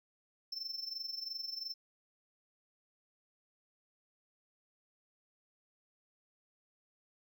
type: tone with amplitude modulation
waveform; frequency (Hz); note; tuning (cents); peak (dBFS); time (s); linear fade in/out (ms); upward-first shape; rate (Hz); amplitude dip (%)
triangle; 5330; E8; +18; -35; 0.52-1.74; 5; sine; 22.9; 75
effects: none